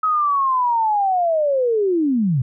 sine linear sweep, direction down, 1281 to 116.8 Hz, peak -15 dBFS, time 0.03-2.42 s, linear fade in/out 5 ms, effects none

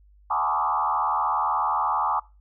sine tone with frequency modulation, 1011 Hz, B5, 40 cents sharp, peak -21 dBFS, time 0.3-2.2 s, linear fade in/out 10 ms, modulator 76.6 Hz, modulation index 3.1, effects noise-tail reverb RT60 0.3 s tail -23 dB re dry + added 50 Hz sine -52 dBFS peak until 2.4 s

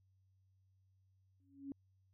sine tone with exponential growth, 277.2 Hz, C#4, in tune, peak -39 dBFS, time 1.4-1.72 s, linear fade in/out 1 ms, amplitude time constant 68 ms, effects added 95 Hz sine -70 dBFS peak until 2.13 s

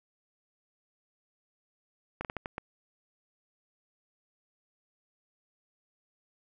slowing click train, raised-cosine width 0.5 ms, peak -20 dBFS, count 6, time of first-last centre 2.21-2.581 s, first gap 38 ms, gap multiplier 1.34, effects none

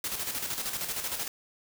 white noise with tremolo, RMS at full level -32 dBFS, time 0.04-1.28 s, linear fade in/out 2 ms, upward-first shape square, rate 13 Hz, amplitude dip 50%, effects none

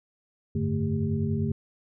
sine tone cluster, 91 / 101.3 / 147.1 / 221.7 / 397.9 Hz, F#2 / G#2 / D3 / A3 / G4, -28 / -43 / +3 / +13 / +26 cents, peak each -33 / -30 / -29 / -29 / -35 dBFS, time 0.55-1.52 s, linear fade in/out 5 ms, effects none

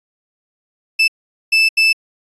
35% pulse tone bursts at uneven times, 2637 Hz, E7, in tune, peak -8 dBFS, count 3, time 0.99-1.08 / 1.52-1.69 / 1.77-1.93 s, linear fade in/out 10 ms, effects resampled to 22050 Hz

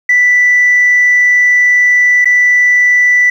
sine tone with dropouts, 1975.5 Hz, B6, in tune, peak -4 dBFS, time 0.09-3.3 s, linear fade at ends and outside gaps 5 ms, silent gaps 2.246-2.255 s, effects tanh soft clip ceiling -2 dBFS + 7-bit

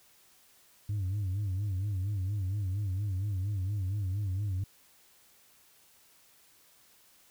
sine tone with vibrato, 98 Hz, G2, in tune, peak -27 dBFS, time 0.89-4.64 s, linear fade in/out 5 ms, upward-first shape sine, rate 4.3 Hz, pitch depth 120 cents each way, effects tanh soft clip ceiling -28 dBFS + white hiss -62 dBFS RMS until 7.3 s

